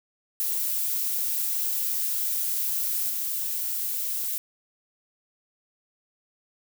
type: noise with level steps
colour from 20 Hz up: violet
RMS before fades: -27 / -29 dBFS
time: 0.4-4.38 s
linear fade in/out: 0 ms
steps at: 3.09 s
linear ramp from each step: 10 ms
effects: none